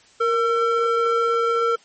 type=ring-modulated tone; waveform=triangle; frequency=907 Hz; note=A#5; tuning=48 cents flat; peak=-12 dBFS; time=0.2-1.76 s; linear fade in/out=10 ms; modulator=441 Hz; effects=white hiss -53 dBFS RMS until 1.84 s + MP3 32 kbps